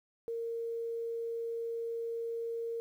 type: tone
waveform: sine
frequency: 461.8 Hz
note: A#4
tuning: 16 cents flat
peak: -34 dBFS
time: 0.28-2.8 s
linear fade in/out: 0 ms
effects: 11-bit